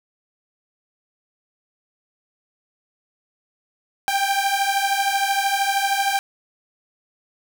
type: beating tone pair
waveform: sawtooth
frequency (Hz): 784 / 797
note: G5 / G5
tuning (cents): 0 / +28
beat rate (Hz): 13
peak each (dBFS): -18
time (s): 4.08-6.19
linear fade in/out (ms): 0
effects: none